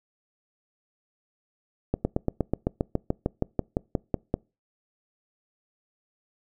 slowing click train, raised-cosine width 2 ms, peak -10 dBFS, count 17, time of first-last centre 1.94-4.341 s, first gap 110 ms, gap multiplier 1.04, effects noise-tail reverb RT60 0.3 s tail -26 dB re dry

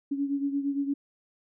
sine beating tone pair, 279 / 287.7 Hz, C#4 / D4, +11 / -36 cents, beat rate 8.7 Hz, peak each -27 / -33 dBFS, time 0.11-0.94 s, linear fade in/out 10 ms, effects none

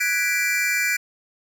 square chord, G# half-diminished seventh, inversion third, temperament equal, 1480 / 1661.2 / 1975.5 / 2349 Hz, F#6 / G#6 / B6 / D7, 0 / 0 / 0 / 0 cents, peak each -29 / -29 / -27 / -23 dBFS, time 0-0.97 s, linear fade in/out 10 ms, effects none

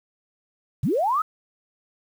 sine linear sweep, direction up, 94.3 to 1318.5 Hz, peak -19 dBFS, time 0.83-1.22 s, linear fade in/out 5 ms, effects 8-bit

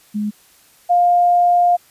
sine tone pair in turn, 209.5 / 704.7 Hz, G#3 / F5, +15 / +15 cents, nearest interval octave + major sixth, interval 2100 cents, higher second, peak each -18 / -10 dBFS, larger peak second, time 0.14-0.31 / 0.89-1.77 s, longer second, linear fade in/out 20 ms, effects white hiss -51 dBFS RMS until 1.9 s + resampled to 32000 Hz

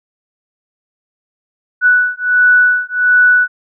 sine beating tone pair, 1480 / 1481.4 Hz, F#6 / F#6, 0 / +2 cents, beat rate 1.4 Hz, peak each -11 dBFS, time 1.81-3.48 s, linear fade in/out 50 ms, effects none

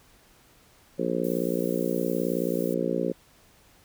harmonic tone, 59 Hz, A#1, 22 cents sharp, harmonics 3 / 4 / 5 / 6 / 7 / 8 / 9, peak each -32 / -32 / -32 / -32 / -32 / -32 / -32 dBFS, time 0.98-3.13 s, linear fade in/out 20 ms
violet noise, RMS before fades -43 dBFS, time 1.24-2.74 s, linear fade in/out 2 ms
effects pink hiss -58 dBFS RMS until 3.84 s

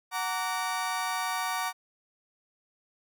30% pulse chord, Gb augmented, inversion none, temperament just, 740 / 925 / 1156.2 Hz, Gb5 / Bb5 / D6, 0 / -14 / -27 cents, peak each -31 dBFS, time 0.11-1.73 s, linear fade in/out 50 ms, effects none

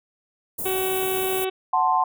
white band-stop noise, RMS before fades -29 dBFS, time 0.58-1.45 s, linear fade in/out 10 ms, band 760 to 9200 Hz, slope 24 dB/octave
harmonic tone, 377.4 Hz, F#4, 34 cents sharp, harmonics 1 / 2 / 3 / 4 / 5 / 6 / 7 / 8 / 9 / 10, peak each -24 / -31 / -38 / -40 / -46 / -40 / -37 / -39 / -42 / -41 dBFS, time 0.65-1.5 s, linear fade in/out 10 ms
sine chord, F# diminished, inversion none, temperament equal, 740 / 880 / 1046.5 Hz, F#5 / A5 / C6, 0 / 0 / 0 cents, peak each -22 / -22 / -21 dBFS, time 1.73-2.04 s, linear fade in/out 5 ms
effects none

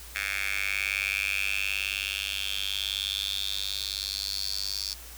10% pulse tone with high-pass filter sweep, 99 Hz, G2, 18 cents sharp, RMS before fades -31 dBFS, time 0.15-4.94 s, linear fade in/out 5 ms, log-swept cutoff 2000 to 4800 Hz, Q 6.7, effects added 58 Hz sine -46 dBFS peak until 5.17 s + white hiss -46 dBFS RMS until 5.17 s

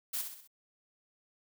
blue noise with echo, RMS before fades -35 dBFS, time 0.13-0.22 s, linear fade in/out 10 ms, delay 64 ms, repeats 4, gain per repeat -6 dB, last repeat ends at 0.476 s, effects none

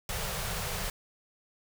pink band-stop noise, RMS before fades -34 dBFS, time 0.09-0.9 s, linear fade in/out 2 ms, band 200 to 390 Hz, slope 96 dB/octave, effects none

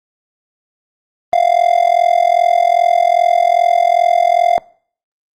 triangle tone with amplitude modulation, 696 Hz, F5, 6 cents flat, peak -3 dBFS, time 1.33-4.58 s, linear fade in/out 0 ms, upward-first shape sine, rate 42.5 Hz, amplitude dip 95%, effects noise-tail reverb RT60 0.5 s tail -23 dB re dry + Opus 32 kbps

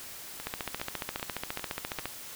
two click trains, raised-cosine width 0.3 ms, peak -16 / -22 dBFS, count 24 / 5, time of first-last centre 0.47-2.056 / 0.4-1.994 s, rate 14.5 / 2.51 Hz, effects white hiss -44 dBFS RMS until 2.35 s

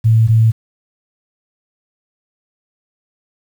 sine tone pair in turn, 112.1 / 112.1 Hz, A2 / A2, +33 / +33 cents, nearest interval unison, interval 0 cents, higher neither, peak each -7 dBFS, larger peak neither, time 0.04-0.28 / 0.28-0.52 s, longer neither, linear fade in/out 20 ms, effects 7-bit

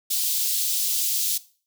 white high-pass noise, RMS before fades -24 dBFS, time 0.1-1.38 s, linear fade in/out 10 ms, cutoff 3400 Hz, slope 24 dB/octave, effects noise-tail reverb RT60 0.4 s tail -18 dB re dry

